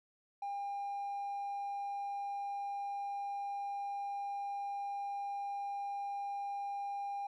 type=tone; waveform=triangle; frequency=803 Hz; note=G5; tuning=41 cents sharp; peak=-34 dBFS; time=0.42-7.27 s; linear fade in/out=5 ms; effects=tanh soft clip ceiling -32 dBFS